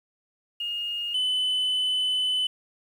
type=tone pair in turn; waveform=sine; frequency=2845 / 3014 Hz; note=F7 / F#7; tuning=+31 / +31 cents; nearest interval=minor second; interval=100 cents; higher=second; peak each=-27 / -20 dBFS; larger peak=second; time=0.6-1.14 / 1.14-2.47 s; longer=second; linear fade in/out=5 ms; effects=tanh soft clip ceiling -21 dBFS + 9-bit